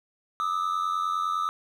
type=tone pair together; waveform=triangle; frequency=1200 / 1289.9 Hz; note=D6 / E6; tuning=+37 / -38 cents; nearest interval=minor second; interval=125 cents; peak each=-26 dBFS; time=0.4-1.49 s; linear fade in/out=0 ms; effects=none